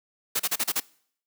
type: noise bursts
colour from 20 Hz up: white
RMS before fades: -25 dBFS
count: 6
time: 0.35-0.802 s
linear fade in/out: 10 ms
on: 47 ms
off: 34 ms
effects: noise-tail reverb RT60 0.6 s tail -23 dB re dry + high-pass 200 Hz 12 dB/octave